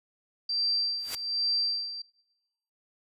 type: tone with tremolo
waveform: sine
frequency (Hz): 4699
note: D8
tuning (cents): 0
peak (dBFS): -24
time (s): 0.49-2.02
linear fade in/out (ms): 5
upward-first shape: sine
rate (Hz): 1.2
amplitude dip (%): 75
type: noise with exponential growth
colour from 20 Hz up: white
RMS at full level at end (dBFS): -31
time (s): 0.96-1.15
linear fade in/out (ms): 2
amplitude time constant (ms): 41
effects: noise-tail reverb RT60 1.0 s tail -23 dB re dry + resampled to 32000 Hz